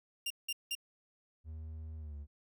sawtooth tone bursts, 2794 Hz, F7, in tune, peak -31 dBFS, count 3, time 0.26-0.752 s, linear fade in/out 5 ms, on 44 ms, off 180 ms
triangle tone with pitch glide, 79 to 72.44 Hz, D#2 to D2, +27 to -23 cents, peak -40 dBFS, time 1.44-2.27 s, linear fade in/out 50 ms, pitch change -150 cents, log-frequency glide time 1.98-2.16 s
effects none

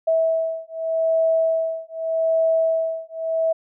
sine beating tone pair, 650 / 650.83 Hz, E5 / E5, -24 / -22 cents, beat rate 0.83 Hz, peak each -21 dBFS, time 0.07-3.53 s, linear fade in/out 10 ms, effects none

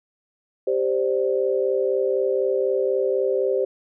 sine chord, G suspended fourth, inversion none, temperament equal, 392 / 523.3 / 587.3 Hz, G4 / C5 / D5, 0 / 0 / 0 cents, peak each -22 / -22 / -28 dBFS, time 0.67-3.65 s, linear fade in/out 5 ms, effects none

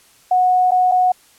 sine tone with dropouts, 733 Hz, F#5, 16 cents flat, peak -11 dBFS, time 0.31-1.12 s, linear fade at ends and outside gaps 5 ms, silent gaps 0.709-0.717 / 0.915-0.919 s, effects white hiss -51 dBFS RMS until 1.38 s + low-pass 12000 Hz 12 dB/octave

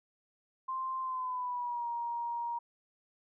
sine tone with pitch glide, 1046.5 to 943.2 Hz, C6 to A#5, 0 to +20 cents, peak -33 dBFS, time 0.68-2.59 s, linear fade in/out 10 ms, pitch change -180 cents, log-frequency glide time 1.01-1.88 s, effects none

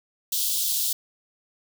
white high-pass noise, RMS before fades -25 dBFS, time 0.32-0.93 s, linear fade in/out 5 ms, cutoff 3200 Hz, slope 48 dB/octave, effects none

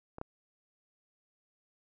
clicks, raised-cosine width 1 ms, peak -29 / -23 dBFS, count 2, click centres 0.184 / 0.214 s, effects none

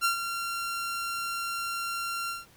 sawtooth tone with ADSR envelope, 1375 Hz, F6, 27 cents flat, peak -18 dBFS, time 0.01-2.46 s, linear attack 38 ms, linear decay 110 ms, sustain -9 dB, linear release 170 ms, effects pink hiss -58 dBFS RMS until 2.56 s

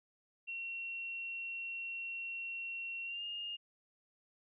sine tone with pitch glide, 2730 to 2833 Hz, F7 to F7, -40 to +24 cents, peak -39 dBFS, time 0.47-3.57 s, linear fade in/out 20 ms, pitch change +64 cents, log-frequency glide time 3.05-3.24 s, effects none

